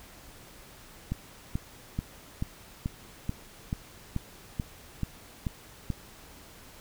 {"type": "click train", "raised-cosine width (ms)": 5, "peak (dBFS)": -17, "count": 12, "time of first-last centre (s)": [1.12, 5.903], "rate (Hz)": 2.3, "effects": ["pink hiss -51 dBFS RMS until 6.8 s"]}